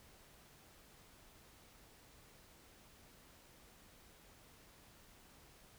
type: silence
effects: pink hiss -63 dBFS RMS until 5.78 s